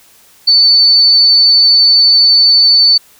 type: tone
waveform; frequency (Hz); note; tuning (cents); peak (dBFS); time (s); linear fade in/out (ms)
sine; 4506; C#8; +28; -4; 0.47-2.98; 10
effects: white hiss -45 dBFS RMS until 3.19 s